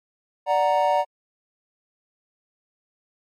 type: chord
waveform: triangle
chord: D augmented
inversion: none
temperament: equal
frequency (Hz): 587.3 / 740 / 932.3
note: D5 / F#5 / A#5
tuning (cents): 0 / 0 / 0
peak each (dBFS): -20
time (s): 0.46-1.05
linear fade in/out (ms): 50
effects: MP3 64 kbps